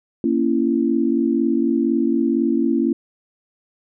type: chord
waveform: sine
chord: A# diminished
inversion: none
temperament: equal with one note detuned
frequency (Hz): 233.1 / 277.2 / 335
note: A#3 / C#4 / E4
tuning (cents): 0 / 0 / +28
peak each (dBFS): -20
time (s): 0.24-2.93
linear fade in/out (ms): 2
effects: none